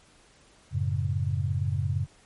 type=chord; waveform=sine; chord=F# minor; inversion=none; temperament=equal; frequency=92.5 / 110 / 138.59 Hz; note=F#2 / A2 / C#3; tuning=0 / 0 / 0 cents; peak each=-28 / -30 / -29 dBFS; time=0.71-2.07 s; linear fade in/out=50 ms; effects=pink hiss -58 dBFS RMS until 2.25 s + MP3 48 kbps